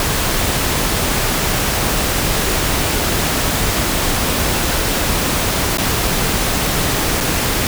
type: noise with dropouts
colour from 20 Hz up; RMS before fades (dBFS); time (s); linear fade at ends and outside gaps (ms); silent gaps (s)
pink; -17; 0-7.67; 1; 5.773-5.783 / 7.204-7.208
effects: none